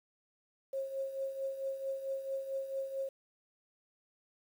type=tone with tremolo; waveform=sine; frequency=540 Hz; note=C#5; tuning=45 cents flat; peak=-32 dBFS; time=0.73-3.09 s; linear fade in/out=5 ms; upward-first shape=triangle; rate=4.5 Hz; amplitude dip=70%; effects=10-bit